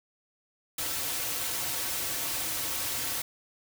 white noise with comb filter, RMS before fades -32 dBFS, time 0.78-3.22 s, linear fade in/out 5 ms, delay 4.9 ms, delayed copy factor -0.6, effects none

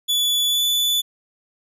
40% pulse tone with pitch glide, 3442 to 3476 Hz, A7 to A7, -39 to -22 cents, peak -16 dBFS, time 0.08-1.02 s, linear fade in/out 20 ms, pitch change +17 cents, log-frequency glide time 0.47-0.63 s, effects none

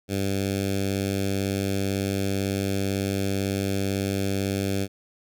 10% pulse tone with notch filter, 98 Hz, G2, in tune, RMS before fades -26 dBFS, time 0.08-4.88 s, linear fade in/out 50 ms, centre 1100 Hz, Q 0.65, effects none

